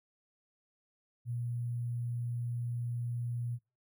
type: tone with sample-and-hold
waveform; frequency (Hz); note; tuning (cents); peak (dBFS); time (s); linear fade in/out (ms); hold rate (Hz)
sine; 119.8; A#2; +48; -33; 1.25-3.59; 50; 11025
effects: noise-tail reverb RT60 0.3 s tail -26 dB re dry